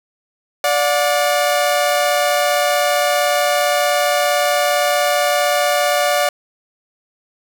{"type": "tone pair together", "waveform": "sawtooth", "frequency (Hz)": [584.7, 722], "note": ["D5", "F#5"], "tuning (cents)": [-8, -43], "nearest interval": "major third", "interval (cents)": 365, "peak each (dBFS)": [-12, -14], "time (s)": [0.64, 6.29], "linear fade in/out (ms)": 2, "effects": []}